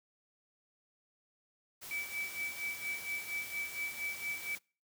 white noise, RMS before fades -47 dBFS, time 1.81-4.59 s, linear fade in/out 20 ms
sine tone with tremolo, 2302 Hz, D7, 35 cents flat, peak -34 dBFS, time 1.91-4.55 s, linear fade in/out 0 ms, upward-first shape sine, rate 4.3 Hz, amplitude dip 80%
effects noise-tail reverb RT60 0.4 s tail -26 dB re dry

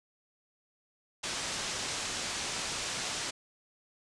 white low-pass noise, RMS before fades -36 dBFS, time 1.23-3.31 s, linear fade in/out 10 ms, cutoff 7500 Hz, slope 24 dB/octave, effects resampled to 24000 Hz

